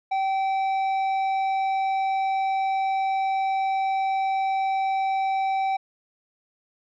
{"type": "tone with tanh clipping", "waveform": "sine", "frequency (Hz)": 772, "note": "G5", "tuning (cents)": -27, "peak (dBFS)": -23, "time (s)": [0.11, 5.77], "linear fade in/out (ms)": 10, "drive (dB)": 8, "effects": []}